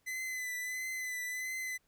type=tone with vibrato; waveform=45% pulse; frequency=2016 Hz; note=B6; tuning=35 cents sharp; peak=-36 dBFS; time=0.06-1.78 s; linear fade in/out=20 ms; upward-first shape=triangle; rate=1.5 Hz; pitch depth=36 cents each way; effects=pink hiss -75 dBFS RMS until 1.87 s